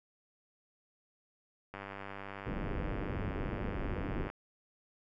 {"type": "click train", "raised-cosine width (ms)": 0.5, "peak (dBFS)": -28, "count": 254, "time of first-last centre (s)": [1.74, 4.301], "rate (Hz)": 98.8}
{"type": "low-pass noise", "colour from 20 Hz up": "pink", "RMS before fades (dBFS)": -37, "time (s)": [2.46, 4.28], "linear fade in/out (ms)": 5, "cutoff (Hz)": 510, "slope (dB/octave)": 24}
{"effects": []}